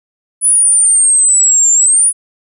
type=exponential two-way sweep; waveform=sine; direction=down then up; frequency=10000 to 7230 to 10000 Hz; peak=-6 dBFS; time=0.41-2.13 s; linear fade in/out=50 ms; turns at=1.73 s; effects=none